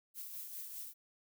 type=noise with tremolo; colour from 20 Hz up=violet; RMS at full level=-44 dBFS; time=0.14-0.94 s; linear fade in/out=50 ms; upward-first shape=triangle; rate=5 Hz; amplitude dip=45%; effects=none